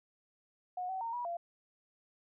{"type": "tone with pitch steps", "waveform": "sine", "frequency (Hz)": [727, 758, 919, 969, 687], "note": ["F#5", "F#5", "A#5", "B5", "F5"], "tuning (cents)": [-31, 42, -25, -33, -29], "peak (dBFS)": -35, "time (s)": [0.77, 1.37], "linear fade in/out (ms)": 5, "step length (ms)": 120, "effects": []}